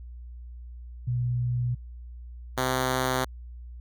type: tone pair in turn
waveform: sine / 5% pulse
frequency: 122.6 / 129.15 Hz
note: B2 / C3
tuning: -12 / -22 cents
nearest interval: minor second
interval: 90 cents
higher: second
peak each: -24 / -13 dBFS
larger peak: second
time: 1.07-1.75 / 2.57-3.25 s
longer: neither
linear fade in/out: 10 ms
effects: added 60 Hz sine -39 dBFS peak until 3.8 s